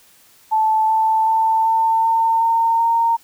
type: tone with pitch steps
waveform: sine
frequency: 875 / 882.6 / 890.3 / 898 / 905.9 / 913.7 / 921.7 Hz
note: A5 / A5 / A5 / A5 / A#5 / A#5 / A#5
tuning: -10 / +5 / +20 / +35 / -50 / -35 / -20 cents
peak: -13 dBFS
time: 0.51-3.17 s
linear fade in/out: 20 ms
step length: 380 ms
effects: white hiss -51 dBFS RMS until 3.23 s